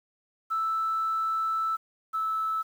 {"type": "tone pair in turn", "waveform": "sine", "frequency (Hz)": [1318.5, 1308.6], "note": ["E6", "E6"], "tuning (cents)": [0, -13], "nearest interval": "unison", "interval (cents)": 13, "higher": "first", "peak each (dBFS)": [-24, -25], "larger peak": "first", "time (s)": [[0.5, 1.77], [2.13, 2.63]], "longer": "first", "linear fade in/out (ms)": 20, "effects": ["tanh soft clip ceiling -21 dBFS", "9-bit"]}